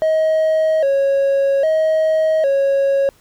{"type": "tone with vibrato", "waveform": "triangle", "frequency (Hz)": 590, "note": "D5", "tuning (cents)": 8, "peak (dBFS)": -10, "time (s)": [0.02, 3.09], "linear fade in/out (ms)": 0, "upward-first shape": "square", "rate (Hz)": 0.62, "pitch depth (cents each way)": 120, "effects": ["tanh soft clip ceiling -6 dBFS", "pink hiss -53 dBFS RMS until 3.2 s"]}